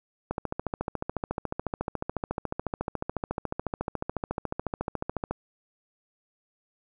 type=click train; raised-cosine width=1 ms; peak=-15 dBFS; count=71; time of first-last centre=0.31-5.31 s; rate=14 Hz; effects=none